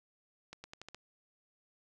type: accelerating click train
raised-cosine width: 0.2 ms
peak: -29 dBFS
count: 6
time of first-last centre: 0.53-0.946 s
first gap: 110 ms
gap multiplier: 0.86
effects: none